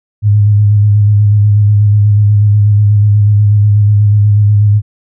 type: tone with vibrato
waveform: sine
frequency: 103.83 Hz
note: G#2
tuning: in tune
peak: -4 dBFS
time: 0.22-4.82 s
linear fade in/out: 50 ms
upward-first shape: square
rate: 8.2 Hz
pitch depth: 24 cents each way
effects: none

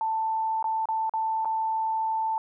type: tone with dropouts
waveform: sine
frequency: 886 Hz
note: A5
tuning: 12 cents sharp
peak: -24 dBFS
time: 0.01-2.38 s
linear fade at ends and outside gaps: 1 ms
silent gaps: 0.627-0.642 / 0.856-0.887 / 1.095-1.137 / 1.448-1.455 s
effects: none

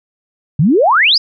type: exponential sweep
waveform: sine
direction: up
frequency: 130.81 to 5274 Hz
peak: -7 dBFS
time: 0.59-1.18 s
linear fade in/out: 5 ms
effects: none

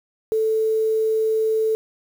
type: tone with quantisation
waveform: sine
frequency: 440 Hz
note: A4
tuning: in tune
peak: -17 dBFS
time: 0.32-1.75 s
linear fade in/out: 0 ms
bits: 7
effects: none

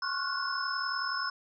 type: tone cluster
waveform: sine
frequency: 1068 / 1107 / 1404 / 1475 / 5230 Hz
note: C6 / C#6 / F6 / F#6 / E8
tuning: +35 / -3 / +9 / -6 / -15 cents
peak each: -37 / -37 / -39 / -35 / -36 dBFS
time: 0.02-1.3 s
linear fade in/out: 5 ms
effects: none

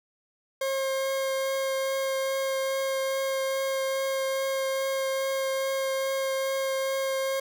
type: tone with vibrato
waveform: 40% pulse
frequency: 536 Hz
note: C5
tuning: 42 cents sharp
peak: -25 dBFS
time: 0.61-7.4 s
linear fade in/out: 5 ms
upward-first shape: triangle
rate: 2.4 Hz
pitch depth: 10 cents each way
effects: none

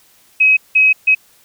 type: tone bursts at uneven times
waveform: sine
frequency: 2544 Hz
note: D#7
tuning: 38 cents sharp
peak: -7 dBFS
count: 3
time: 0.4-0.57 / 0.75-0.93 / 1.07-1.15 s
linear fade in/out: 10 ms
effects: white hiss -51 dBFS RMS until 1.44 s

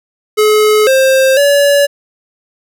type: tone with pitch steps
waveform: square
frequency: 426.6 / 529 / 570 Hz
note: G#4 / C5 / C#5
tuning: +46 / +19 / +48 cents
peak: -7 dBFS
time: 0.37-1.87 s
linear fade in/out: 20 ms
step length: 500 ms
effects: none

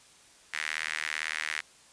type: tone with high-pass filter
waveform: sawtooth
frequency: 77.8 Hz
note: D#2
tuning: in tune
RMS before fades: -34 dBFS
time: 0.53-1.61 s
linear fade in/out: 10 ms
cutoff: 1900 Hz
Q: 3.5
effects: white hiss -57 dBFS RMS until 1.92 s + resampled to 22050 Hz

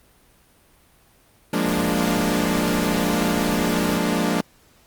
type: chord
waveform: sawtooth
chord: Bb dominant seventh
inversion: second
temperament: equal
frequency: 174.61 / 207.7 / 233.1 / 293.7 Hz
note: F3 / Ab3 / Bb3 / D4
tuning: 0 / 0 / 0 / 0 cents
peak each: -21 dBFS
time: 1.53-4.41 s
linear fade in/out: 5 ms
type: noise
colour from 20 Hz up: pink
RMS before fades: -32 dBFS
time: 1.65-3.98 s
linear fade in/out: 10 ms
effects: pink hiss -56 dBFS RMS until 4.86 s + Opus 32 kbps

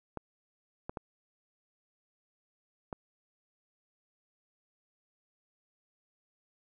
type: clicks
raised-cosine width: 1 ms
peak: -23 dBFS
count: 4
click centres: 0.173 / 0.895 / 0.972 / 2.928 s
effects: none

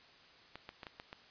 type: clicks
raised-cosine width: 0.3 ms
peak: -29 dBFS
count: 6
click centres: 0.556 / 0.691 / 0.832 / 0.868 / 0.999 / 1.129 s
effects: white hiss -60 dBFS RMS until 1.3 s + resampled to 11025 Hz

